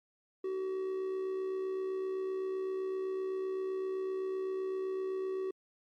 triangle tone with amplitude modulation, 378.6 Hz, F#4, 40 cents sharp, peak -29 dBFS, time 0.44-5.51 s, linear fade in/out 5 ms, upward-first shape sine, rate 67.8 Hz, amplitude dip 40%, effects MP3 64 kbps

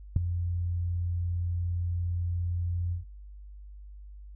sine tone with ADSR envelope, 87.31 Hz, F2, in tune, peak -15 dBFS, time 0.16-3.05 s, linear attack 3 ms, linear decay 12 ms, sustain -12 dB, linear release 130 ms, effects added 50 Hz sine -43 dBFS peak until 4.35 s

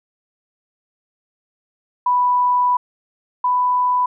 sine tone pair in turn, 987.8 / 993.5 Hz, B5 / B5, 0 / +10 cents, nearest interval unison, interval 10 cents, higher second, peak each -13 / -14 dBFS, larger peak first, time 2.06-2.77 / 3.44-4.06 s, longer first, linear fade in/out 5 ms, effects none

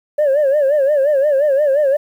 sine tone with vibrato, 569 Hz, C#5, 45 cents sharp, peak -9 dBFS, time 0.18-1.97 s, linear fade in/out 10 ms, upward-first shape sine, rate 5.7 Hz, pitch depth 120 cents each way, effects tanh soft clip ceiling -9 dBFS + 8-bit

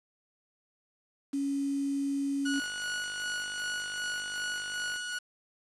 sine tone, 278.3 Hz, C#4, 7 cents sharp, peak -28 dBFS, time 1.33-2.6 s, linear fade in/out 10 ms
sawtooth tone with tremolo, 1462 Hz, F#6, 21 cents flat, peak -28 dBFS, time 2.45-5.19 s, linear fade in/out 10 ms, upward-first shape sine, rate 2.6 Hz, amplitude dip 30%
click train, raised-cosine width 0.3 ms, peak -31 dBFS, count 122, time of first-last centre 2.54-4.96 s, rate 50 Hz
effects resampled to 24000 Hz + 8-bit

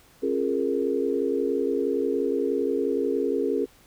sine chord, Bb minor seventh, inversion first, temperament equal with one note detuned, 272.1 / 349.2 / 415.3 / 466.2 Hz, Db4 / F4 / Ab4 / Bb4, -32 / 0 / 0 / 0 cents, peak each -28 / -30 / -26 / -28 dBFS, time 0.22-3.66 s, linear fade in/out 20 ms, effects pink hiss -56 dBFS RMS until 3.86 s

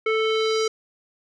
square tone with low-pass filter sweep, 440 Hz, A4, in tune, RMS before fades -22 dBFS, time 0.06-0.68 s, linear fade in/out 5 ms, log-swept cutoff 2200 to 5900 Hz, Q 2.6, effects none

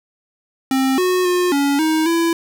square tone with pitch steps, 265.1 / 365.7 / 358.5 / 281.8 / 315.6 / 334.1 Hz, C4 / F#4 / F4 / C#4 / D#4 / E4, +23 / -20 / +45 / +29 / +25 / +23 cents, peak -15 dBFS, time 0.71-2.33 s, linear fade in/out 2 ms, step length 270 ms, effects none

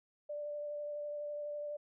sine tone with vibrato, 589 Hz, D5, 5 cents sharp, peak -38 dBFS, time 0.29-1.77 s, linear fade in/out 10 ms, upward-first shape sine, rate 12 Hz, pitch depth 12 cents each way, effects none

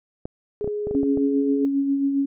clicks, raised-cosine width 2 ms, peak -17 dBFS, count 8, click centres 0.255 / 0.644 / 0.676 / 0.871 / 0.911 / 0.95 / 1.032 / 1.174 s
sine tone with pitch glide, 416.7 to 421.3 Hz, G#4 to G#4, +6 to +25 cents, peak -24 dBFS, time 0.61-1.65 s, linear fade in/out 0 ms, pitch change +19 cents, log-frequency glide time 1.01-1.42 s
sine tone with tremolo, 277.2 Hz, C#4, in tune, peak -17 dBFS, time 0.94-2.26 s, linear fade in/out 10 ms, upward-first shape sine, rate 7.4 Hz, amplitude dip 40%
effects none

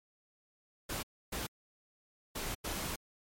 pink noise bursts at uneven times, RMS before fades -38 dBFS, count 4, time 0.89-1.03 / 1.32-1.47 / 2.35-2.55 / 2.64-2.96 s, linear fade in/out 10 ms, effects MP3 64 kbps

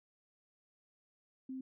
sine tone, 261.6 Hz, C4, in tune, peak -40 dBFS, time 1.49-1.61 s, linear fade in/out 5 ms, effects none

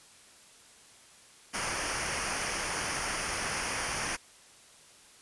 pink noise with comb filter, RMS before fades -33 dBFS, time 1.53-4.17 s, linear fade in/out 20 ms, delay 0.26 ms, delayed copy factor -0.7, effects white hiss -56 dBFS RMS until 5.21 s + resampled to 24000 Hz

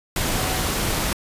sine tone in noise, 747 Hz, F#5, 16 cents sharp, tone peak -32 dBFS, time 0.35-0.62 s, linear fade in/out 2 ms, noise pink, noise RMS -23 dBFS, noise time 0.16-1.13 s, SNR -12 dB, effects resampled to 32000 Hz

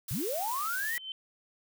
blue noise, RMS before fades -38 dBFS, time 0.08-0.98 s, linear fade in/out 5 ms
sine linear sweep, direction up, 92.5 to 1975.5 Hz, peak -31 dBFS, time 0.11-0.98 s, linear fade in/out 0 ms
sine tone with exponential growth, 3082 Hz, G7, 30 cents flat, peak -33 dBFS, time 0.74-1.12 s, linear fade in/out 1 ms, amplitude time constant 81 ms
effects none

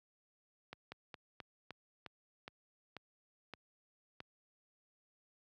slowing click train, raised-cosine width 0.3 ms, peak -30 dBFS, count 10, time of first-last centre 0.73-4.204 s, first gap 190 ms, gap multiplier 1.17, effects high-pass 80 Hz 12 dB/octave

